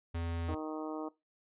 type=tone; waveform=square; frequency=84.1 Hz; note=E2; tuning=35 cents sharp; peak=-35 dBFS; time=0.14-0.55 s; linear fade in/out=10 ms
type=harmonic tone; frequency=155.56 Hz; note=D#3; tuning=in tune; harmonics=2 / 3 / 4 / 5 / 6 / 7 / 8; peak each=-39 / -43 / -45 / -47 / -49 / -50 / -51 dBFS; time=0.48-1.09 s; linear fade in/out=10 ms
effects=noise-tail reverb RT60 0.2 s tail -19 dB re dry + resampled to 8000 Hz